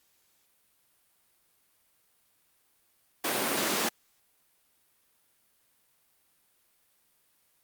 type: high-pass noise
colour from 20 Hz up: pink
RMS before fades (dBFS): -29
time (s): 3.24-3.89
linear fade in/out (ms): 5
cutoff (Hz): 210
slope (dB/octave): 24
effects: white hiss -69 dBFS RMS until 7.63 s + Opus 48 kbps